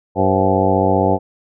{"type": "harmonic tone with a mistuned harmonic", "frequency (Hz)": 95.4, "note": "G2", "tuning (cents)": -47, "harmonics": [1, 2, 3, 4, 5, 6, 7, 8, 9], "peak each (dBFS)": [-21, -21, -21, -21, -21, -21, -21, -21, -21], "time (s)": [0.15, 1.19], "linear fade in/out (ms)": 50, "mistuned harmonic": 6, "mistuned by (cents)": -110, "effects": []}